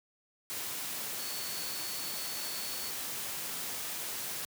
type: tone in noise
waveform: sine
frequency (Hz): 4435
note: C#8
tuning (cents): 0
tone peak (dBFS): -43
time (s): 1.19-2.9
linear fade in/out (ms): 0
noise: white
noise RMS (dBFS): -38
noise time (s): 0.5-4.45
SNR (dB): -8
effects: high-pass 100 Hz 12 dB/octave